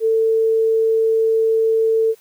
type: tone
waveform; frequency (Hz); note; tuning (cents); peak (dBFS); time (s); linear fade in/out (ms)
sine; 446.7; A4; +26; -13; 0-2.15; 50
effects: white hiss -53 dBFS RMS until 2.2 s + high-pass 80 Hz 12 dB/octave